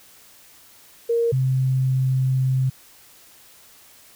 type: tone pair in turn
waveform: sine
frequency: 466.2 / 130.82 Hz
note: A#4 / C3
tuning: 0 / 0 cents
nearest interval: octave + minor seventh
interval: 2200 cents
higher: first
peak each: -17 / -17 dBFS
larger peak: neither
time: 1.09-1.32 / 1.32-2.7 s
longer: second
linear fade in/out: 10 ms
effects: white hiss -50 dBFS RMS until 4.15 s